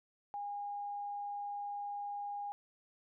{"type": "tone", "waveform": "sine", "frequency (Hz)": 815, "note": "G#5", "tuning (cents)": -33, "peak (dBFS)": -38, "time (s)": [0.34, 2.52], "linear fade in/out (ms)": 0, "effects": []}